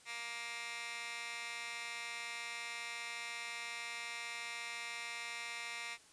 15% pulse tone with high-pass filter, 234.4 Hz, A#3, 10 cents sharp, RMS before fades -44 dBFS, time 0.05-5.98 s, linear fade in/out 50 ms, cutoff 1800 Hz, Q 1.9, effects white hiss -62 dBFS RMS until 6.12 s + resampled to 22050 Hz

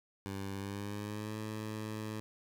15% pulse tone with pitch glide, 98 to 108.11 Hz, G2 to A2, 0 to -30 cents, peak -32 dBFS, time 0.26-2.2 s, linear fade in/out 0 ms, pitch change +170 cents, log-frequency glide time 0.54-1.35 s, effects none

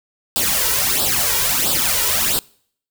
white noise with flanger, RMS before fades -18 dBFS, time 0.36-2.39 s, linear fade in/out 0 ms, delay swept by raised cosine 0.23 to 2.13 ms, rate 1.5 Hz, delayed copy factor +0.75, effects noise-tail reverb RT60 0.6 s tail -25 dB re dry

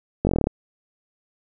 slowing click train, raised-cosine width 2 ms, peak -6 dBFS, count 10, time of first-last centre 0.25-0.471 s, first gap 20 ms, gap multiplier 1.05, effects none

